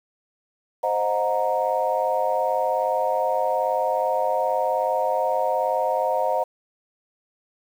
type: chord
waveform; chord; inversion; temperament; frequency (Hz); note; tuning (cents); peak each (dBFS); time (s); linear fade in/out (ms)
sine; C half-diminished seventh; none; equal with one note detuned; 523.3 / 622.3 / 724.8 / 932.3; C5 / Eb5 / Gb5 / Bb5; 0 / 0 / -36 / 0; -25; 0.83-6.44; 10
effects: tanh soft clip ceiling -9 dBFS + 8-bit